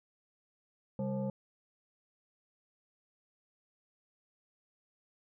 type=tone with frequency modulation; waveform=sine; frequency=200 Hz; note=G3; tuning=35 cents sharp; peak=-32 dBFS; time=0.99-1.3 s; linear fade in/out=2 ms; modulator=334 Hz; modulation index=1.1; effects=none